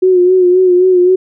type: tone with vibrato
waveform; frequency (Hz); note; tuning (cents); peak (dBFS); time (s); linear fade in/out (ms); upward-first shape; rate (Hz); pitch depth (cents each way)
sine; 364.8; F#4; -24; -5; 0.02-1.16; 10; sine; 3.8; 44
effects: none